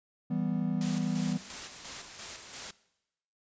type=chord; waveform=triangle; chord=E minor; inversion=none; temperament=equal; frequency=164.81 / 196 / 246.9 Hz; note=E3 / G3 / B3; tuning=0 / 0 / 0 cents; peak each=-31 dBFS; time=0.3-1.38 s; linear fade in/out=10 ms
type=noise with tremolo; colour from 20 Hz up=white; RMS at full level=-40 dBFS; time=0.81-2.71 s; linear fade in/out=2 ms; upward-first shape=square; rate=2.9 Hz; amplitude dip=45%
effects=noise-tail reverb RT60 0.9 s tail -20 dB re dry + resampled to 16000 Hz